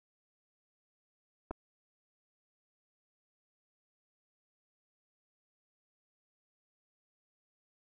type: clicks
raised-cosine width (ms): 1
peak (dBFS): -25 / -26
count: 2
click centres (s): 1.509 / 1.512
effects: none